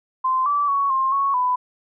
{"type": "tone with pitch steps", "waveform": "sine", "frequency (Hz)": [1038, 1158, 1116, 1060, 1107, 998], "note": ["C6", "D6", "C#6", "C6", "C#6", "B5"], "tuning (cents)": [-14, -25, 11, 22, -3, 18], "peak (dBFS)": -17, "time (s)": [0.24, 1.56], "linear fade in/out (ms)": 10, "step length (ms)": 220, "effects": []}